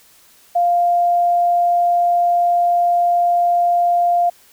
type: tone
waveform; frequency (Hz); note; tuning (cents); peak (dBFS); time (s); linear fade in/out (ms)
sine; 698.5; F5; 0; -12; 0.55-4.3; 10
effects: white hiss -50 dBFS RMS until 4.52 s